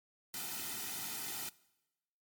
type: noise with comb filter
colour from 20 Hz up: white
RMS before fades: -41 dBFS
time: 0.34-1.49 s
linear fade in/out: 2 ms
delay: 1.8 ms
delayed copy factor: -0.95
effects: noise-tail reverb RT60 1.0 s tail -22 dB re dry + MP3 96 kbps